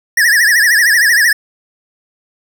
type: tone with vibrato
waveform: square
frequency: 1792 Hz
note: A6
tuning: 31 cents sharp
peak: -8 dBFS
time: 0.17-1.33 s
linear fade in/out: 5 ms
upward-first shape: triangle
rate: 13 Hz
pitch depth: 180 cents each way
effects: none